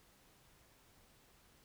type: silence
effects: pink hiss -67 dBFS RMS until 1.64 s